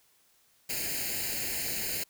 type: noise with comb filter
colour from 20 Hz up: white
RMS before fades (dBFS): -33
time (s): 0.69-2.04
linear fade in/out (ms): 10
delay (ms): 0.43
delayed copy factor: +0.85
effects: white hiss -66 dBFS RMS until 2.09 s